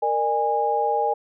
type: tone cluster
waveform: sine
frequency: 464.3 / 600 / 821 Hz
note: A#4 / D5 / G#5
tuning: -7 / +37 / -20 cents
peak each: -25 / -27 / -21 dBFS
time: 0.02-1.14 s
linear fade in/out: 10 ms
effects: none